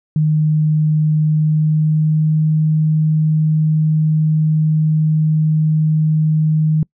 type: tone with pitch glide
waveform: sine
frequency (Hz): 154 to 155.61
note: D#3 to D#3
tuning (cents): -17 to +1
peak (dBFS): -11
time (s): 0.16-6.83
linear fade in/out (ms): 2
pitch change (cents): +18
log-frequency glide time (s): 1.22-2.42
effects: noise-tail reverb RT60 0.1 s tail -26 dB re dry